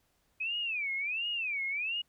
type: tone with vibrato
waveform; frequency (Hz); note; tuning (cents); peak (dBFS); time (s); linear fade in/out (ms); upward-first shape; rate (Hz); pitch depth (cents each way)
sine; 2489; D#7; 0; -31; 0.4-2.02; 10; sine; 1.4; 250
effects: pink hiss -73 dBFS RMS until 2.08 s